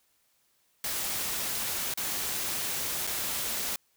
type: noise with dropouts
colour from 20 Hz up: white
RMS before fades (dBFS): -32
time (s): 0.84-3.76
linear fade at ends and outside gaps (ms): 2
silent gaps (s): 1.939-1.974 / 3.069-3.073
effects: white hiss -70 dBFS RMS until 3.96 s